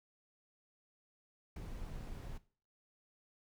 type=noise with ADSR envelope; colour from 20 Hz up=brown; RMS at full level=-40 dBFS; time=1.56-2.38 s; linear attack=5 ms; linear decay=6 ms; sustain=-5 dB; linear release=7 ms; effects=noise-tail reverb RT60 0.4 s tail -17 dB re dry